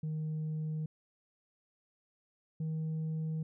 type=tone pair in turn; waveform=sine; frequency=155.56 / 158.28 Hz; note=D#3 / D#3; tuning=0 / +30 cents; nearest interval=unison; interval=30 cents; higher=second; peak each=-31 / -30 dBFS; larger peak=second; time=0.03-0.86 / 2.6-3.43 s; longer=neither; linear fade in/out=5 ms; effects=tanh soft clip ceiling -32 dBFS